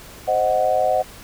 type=chord; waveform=sine; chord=C diminished; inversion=none; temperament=equal; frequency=523.3 / 622.3 / 740 Hz; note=C5 / Eb5 / Gb5; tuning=0 / 0 / 0 cents; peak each=-22 / -20 / -19 dBFS; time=0.27-1.03 s; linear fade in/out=20 ms; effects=pink hiss -41 dBFS RMS until 1.23 s